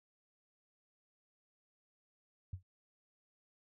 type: tone with exponential decay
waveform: sine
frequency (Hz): 92.5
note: F#2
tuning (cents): 0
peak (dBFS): -36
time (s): 2.53-2.63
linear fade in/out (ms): 5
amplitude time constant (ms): 21
effects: none